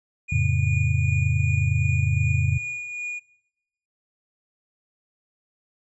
triangle tone with tremolo, 2444 Hz, D#7, 32 cents flat, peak -25 dBFS, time 0.28-3.2 s, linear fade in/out 20 ms, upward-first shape triangle, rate 2.6 Hz, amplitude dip 45%
sine chord, F augmented, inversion none, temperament equal with one note detuned, 87.86 / 110 / 138.59 Hz, F2 / A2 / C#3, +11 / 0 / 0 cents, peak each -23 dBFS, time 0.32-2.58 s, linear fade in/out 5 ms
effects noise-tail reverb RT60 0.9 s tail -22 dB re dry + resampled to 22050 Hz

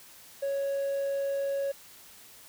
triangle tone, 554.4 Hz, C#5, in tune, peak -25 dBFS, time 0.42-1.72 s, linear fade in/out 10 ms, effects tanh soft clip ceiling -21 dBFS + white hiss -52 dBFS RMS until 2.48 s

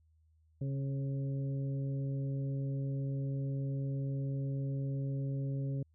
harmonic tone with a mistuned harmonic, 136.9 Hz, C#3, 21 cents flat, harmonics 1 / 2 / 3 / 4, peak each -33 / -43 / -49 / -50 dBFS, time 0.61-5.83 s, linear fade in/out 5 ms, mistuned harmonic 3, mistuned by +17 cents, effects added 79 Hz sine -65 dBFS peak until 5.94 s

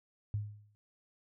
sine tone with exponential decay, 104.3 Hz, G#2, 8 cents sharp, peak -29 dBFS, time 0.34-0.75 s, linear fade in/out 0 ms, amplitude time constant 89 ms, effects none

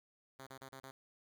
5% pulse tone bursts, 133.7 Hz, C3, 38 cents sharp, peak -38 dBFS, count 5, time 0.39-0.911 s, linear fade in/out 5 ms, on 77 ms, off 34 ms, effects 13-bit

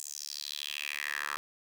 10% pulse tone with high-pass filter sweep, 73 Hz, D2, 10 cents flat, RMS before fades -38 dBFS, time 0-1.37 s, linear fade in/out 0 ms, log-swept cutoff 7400 to 1300 Hz, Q 3.9, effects none

